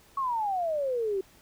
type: exponential sweep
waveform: sine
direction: down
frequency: 1123 to 373.5 Hz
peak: -26 dBFS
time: 0.17-1.21 s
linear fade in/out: 5 ms
effects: pink hiss -58 dBFS RMS until 1.41 s